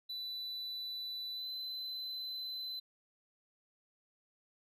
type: tone with pitch glide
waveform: triangle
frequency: 3980 to 4036 Hz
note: B7 to B7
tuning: +13 to +37 cents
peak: -38 dBFS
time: 0.09-2.8 s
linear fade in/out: 10 ms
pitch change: +24 cents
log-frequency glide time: 1.33-1.49 s
effects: none